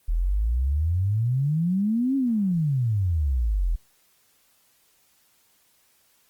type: exponential two-way sweep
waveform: sine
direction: up then down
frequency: 38.89 to 277.2 to 38.89 Hz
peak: -20 dBFS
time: 0.08-3.76 s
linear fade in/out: 10 ms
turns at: 2.16 s
effects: white hiss -63 dBFS RMS until 6.29 s + Opus 24 kbps